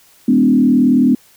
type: tone with frequency modulation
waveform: sine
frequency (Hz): 251.5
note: B3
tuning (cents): +32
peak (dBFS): -8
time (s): 0.28-1.15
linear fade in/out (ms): 5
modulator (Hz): 39.1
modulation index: 1.1
effects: white hiss -49 dBFS RMS until 1.36 s